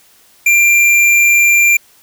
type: tone with hard clipping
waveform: sine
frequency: 2377 Hz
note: D7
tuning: 20 cents sharp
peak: -8 dBFS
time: 0.46-1.77 s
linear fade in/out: 5 ms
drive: 12 dB
effects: white hiss -48 dBFS RMS until 2.02 s